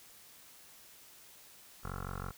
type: tone with low-pass filter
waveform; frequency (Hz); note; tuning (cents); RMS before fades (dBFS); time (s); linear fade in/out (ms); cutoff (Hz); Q
15% pulse; 46.25; F#1; 0; -41; 1.83-2.32; 20; 1300; 7.2
effects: white hiss -57 dBFS RMS until 2.37 s